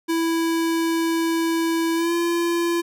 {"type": "tone with pitch glide", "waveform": "square", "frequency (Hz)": [330, 341.2], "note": ["E4", "F4"], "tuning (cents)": [2, -40], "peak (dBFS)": -20, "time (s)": [0.08, 2.82], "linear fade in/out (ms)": 20, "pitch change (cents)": 58, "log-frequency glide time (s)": [1.95, 2.13], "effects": []}